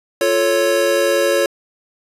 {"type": "chord", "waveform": "square", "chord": "F augmented", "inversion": "none", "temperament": "equal", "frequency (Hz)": [349.2, 440, 554.4], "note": ["F4", "A4", "C#5"], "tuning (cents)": [0, 0, 0], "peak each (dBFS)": [-21, -21, -16], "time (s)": [0.21, 1.46], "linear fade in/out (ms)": 2, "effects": ["resampled to 32000 Hz", "8-bit"]}